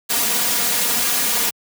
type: noise with comb filter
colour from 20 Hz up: white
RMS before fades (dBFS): -19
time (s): 0.09-1.51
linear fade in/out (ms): 20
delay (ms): 4.2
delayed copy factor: +1
effects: high-pass 80 Hz 12 dB/octave